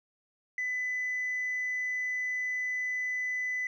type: tone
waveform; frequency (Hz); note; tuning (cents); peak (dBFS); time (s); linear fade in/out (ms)
sine; 2002; B6; +23; -28; 0.58-3.67; 2
effects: tanh soft clip ceiling -27 dBFS + 11-bit